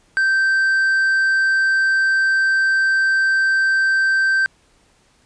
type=tone; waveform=triangle; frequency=1560 Hz; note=G6; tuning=9 cents flat; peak=-12 dBFS; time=0.17-4.46 s; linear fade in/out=0 ms; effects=pink hiss -57 dBFS RMS until 5.25 s + resampled to 22050 Hz